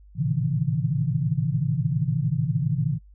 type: tone cluster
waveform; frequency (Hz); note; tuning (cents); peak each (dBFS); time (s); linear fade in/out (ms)
sine; 109.4 / 116.5 / 135.2 / 152.2 / 165; A2 / A#2 / C#3 / D#3 / E3; -9 / -1 / -43 / -38 / +2; -32 / -31 / -25 / -27 / -27; 0.15-2.99; 50
effects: noise-tail reverb RT60 0.1 s tail -24 dB re dry + added 50 Hz sine -47 dBFS peak until 3.14 s